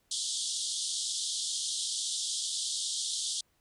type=band-pass noise; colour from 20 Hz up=pink; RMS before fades=-34 dBFS; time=0.11-3.41 s; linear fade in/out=5 ms; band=3200 to 9700 Hz; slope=96 dB/octave; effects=pink hiss -72 dBFS RMS until 3.6 s